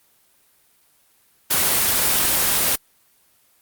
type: noise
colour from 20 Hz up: white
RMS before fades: -18 dBFS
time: 1.5-2.76 s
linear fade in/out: 10 ms
effects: white hiss -59 dBFS RMS until 3.61 s + Opus 24 kbps